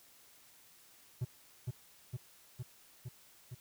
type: tone with echo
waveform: triangle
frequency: 123.8 Hz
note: B2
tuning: 5 cents sharp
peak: -30 dBFS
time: 1.21-1.25 s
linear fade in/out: 10 ms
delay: 460 ms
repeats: 5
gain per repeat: -2 dB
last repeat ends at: 3.55 s
effects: white hiss -62 dBFS RMS until 3.6 s